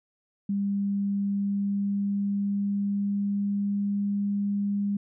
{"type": "tone with pitch glide", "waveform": "sine", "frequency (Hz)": [200, 202], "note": ["G3", "G#3"], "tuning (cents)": [35, -48], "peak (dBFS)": -24, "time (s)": [0.49, 4.97], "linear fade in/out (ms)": 5, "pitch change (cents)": 17, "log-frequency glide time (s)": [1.24, 4.09], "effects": []}